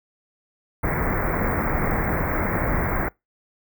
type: band-stop noise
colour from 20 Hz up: pink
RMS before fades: -23 dBFS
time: 0.83-3.09 s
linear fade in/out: 10 ms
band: 2200 to 16000 Hz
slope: 96 dB/octave
effects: noise-tail reverb RT60 0.2 s tail -25 dB re dry